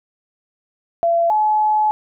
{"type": "tone pair in turn", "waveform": "sine", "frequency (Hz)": [678, 854.2], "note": ["E5", "G#5"], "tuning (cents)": [49, 48], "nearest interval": "major third", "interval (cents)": 399, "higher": "second", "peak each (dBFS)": -13, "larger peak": "neither", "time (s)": [[1.03, 1.3], [1.3, 1.91]], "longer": "second", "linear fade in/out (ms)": 0, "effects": []}